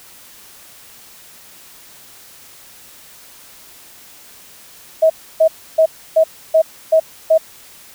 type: tone bursts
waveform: sine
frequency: 640 Hz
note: D#5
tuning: 49 cents sharp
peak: -7 dBFS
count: 7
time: 5.02-7.38 s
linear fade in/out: 10 ms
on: 80 ms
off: 300 ms
effects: white hiss -42 dBFS RMS until 7.94 s